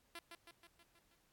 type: tone with echo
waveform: 5% pulse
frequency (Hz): 340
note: F4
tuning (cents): -46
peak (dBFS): -36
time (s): 0.15-0.19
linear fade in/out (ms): 2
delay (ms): 160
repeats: 6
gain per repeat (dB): -4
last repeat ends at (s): 1.15
effects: pink hiss -75 dBFS RMS until 1.32 s + AAC 64 kbps